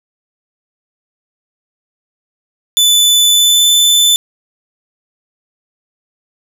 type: tone with pitch glide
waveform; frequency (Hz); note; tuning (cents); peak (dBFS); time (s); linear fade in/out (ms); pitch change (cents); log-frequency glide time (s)
sawtooth; 3497 to 3519; A7 to A7; -11 to 0; -4; 2.77-4.16; 0; +11; 3.27-3.66
effects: none